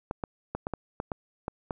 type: clicks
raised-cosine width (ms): 1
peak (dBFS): -17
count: 9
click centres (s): 0.111 / 0.238 / 0.55 / 0.669 / 0.737 / 1.001 / 1.118 / 1.481 / 1.708
effects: none